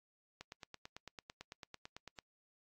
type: click train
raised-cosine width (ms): 0.2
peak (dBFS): -30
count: 17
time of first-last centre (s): 0.41-2.188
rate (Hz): 9
effects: noise-tail reverb RT60 0.1 s tail -26 dB re dry + AAC 64 kbps